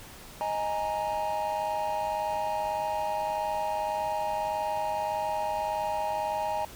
triangle chord, D# suspended fourth, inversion none, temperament equal, 622.3 / 830.6 / 932.3 Hz, D#5 / G#5 / A#5, 0 / 0 / 0 cents, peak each -31 / -29 / -31 dBFS, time 0.41-6.65 s, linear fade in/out 0 ms, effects pink hiss -47 dBFS RMS until 6.75 s

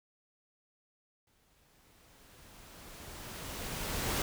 pink noise with exponential growth, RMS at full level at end -32 dBFS, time 1.27-4.22 s, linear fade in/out 2 ms, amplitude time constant 640 ms, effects none

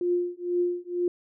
sine tone with tremolo, 353 Hz, F4, 19 cents sharp, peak -20 dBFS, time 0.01-1.08 s, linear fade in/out 2 ms, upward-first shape triangle, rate 2.1 Hz, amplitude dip 100%, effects none

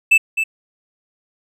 triangle tone with echo, 2637 Hz, E7, in tune, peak -6 dBFS, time 0.11-0.18 s, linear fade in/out 10 ms, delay 260 ms, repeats 1, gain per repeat -8 dB, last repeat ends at 0.44 s, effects none

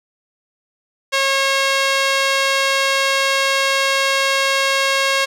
sawtooth tone with band-pass filter, 544 Hz, C#5, 33 cents flat, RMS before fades -17 dBFS, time 1.12-5.26 s, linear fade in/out 20 ms, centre 3000 Hz, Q 0.7, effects none

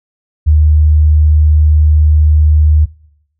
sine tone, 76.3 Hz, D#2, 33 cents flat, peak -4 dBFS, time 0.46-2.86 s, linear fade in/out 20 ms, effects noise-tail reverb RT60 0.8 s tail -23 dB re dry

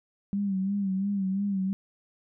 sine tone with vibrato, 195.7 Hz, G3, 3 cents flat, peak -25 dBFS, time 0.33-1.73 s, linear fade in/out 0 ms, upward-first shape sine, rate 2.9 Hz, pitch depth 65 cents each way, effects none

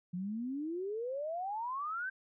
sine exponential sweep, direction up, 172.4 to 1584 Hz, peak -35 dBFS, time 0.13-2.1 s, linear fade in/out 10 ms, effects none

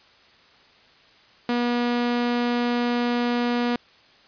sawtooth tone, 241.1 Hz, B3, 41 cents flat, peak -17 dBFS, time 1.49-3.76 s, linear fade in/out 2 ms, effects white hiss -54 dBFS RMS until 4.27 s + resampled to 11025 Hz

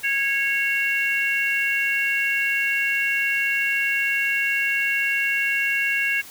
harmonic tone, 550 Hz, C#5, 14 cents flat, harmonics 3 / 4 / 5, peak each -24 / -24 / -24 dBFS, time 0.03-6.22 s, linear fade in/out 20 ms, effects white hiss -42 dBFS RMS until 6.3 s

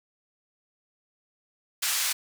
white band-pass noise, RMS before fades -27 dBFS, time 1.82-2.13 s, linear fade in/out 10 ms, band 1300 to 11000 Hz, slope 12 dB/octave, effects none

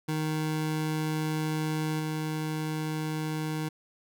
25% pulse tone with level steps, 155.56 Hz, D#3, in tune, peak -24 / -26 dBFS, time 0.08-3.69 s, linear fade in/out 10 ms, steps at 1.99 s, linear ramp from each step 10 ms, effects none

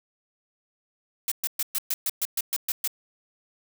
blue noise bursts, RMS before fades -26 dBFS, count 11, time 1.28-2.876 s, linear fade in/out 2 ms, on 36 ms, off 120 ms, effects none

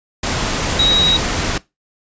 sine tone in noise, 3822 Hz, A#7, 43 cents sharp, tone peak -11 dBFS, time 0.79-1.17 s, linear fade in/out 5 ms, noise pink, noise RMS -19 dBFS, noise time 0.23-1.58 s, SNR +5 dB, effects noise-tail reverb RT60 0.2 s tail -20 dB re dry + resampled to 16000 Hz

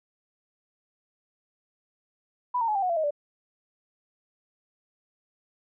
sine tone with pitch steps, 987.8 / 916.3 / 850.1 / 788.6 / 731.5 / 678.6 / 629.5 / 584 Hz, B5 / A#5 / G#5 / G5 / F#5 / F5 / D#5 / D5, 0 / -30 / +40 / +10 / -20 / -50 / +20 / -10 cents, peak -23 dBFS, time 2.54-3.108 s, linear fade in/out 10 ms, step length 71 ms, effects none

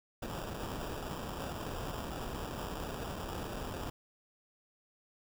pink noise with sample-and-hold, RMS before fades -40 dBFS, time 0.22-3.9 s, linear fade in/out 5 ms, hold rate 2100 Hz, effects none

